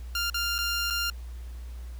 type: tone with dropouts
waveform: 15% pulse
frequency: 1396.9 Hz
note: F6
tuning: in tune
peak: -20 dBFS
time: 0.15-1.1 s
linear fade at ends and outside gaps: 2 ms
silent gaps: 0.3-0.343 / 0.582-0.587 / 0.902-0.906 s
effects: added 60 Hz sine -36 dBFS peak until 1.99 s + pink hiss -56 dBFS RMS until 1.99 s